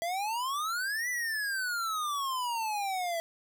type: exponential two-way sweep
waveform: square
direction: up then down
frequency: 659.3 to 2003 to 659.3 Hz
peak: -31 dBFS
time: 0.02-3.2 s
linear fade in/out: 0 ms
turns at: 1.09 s
effects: none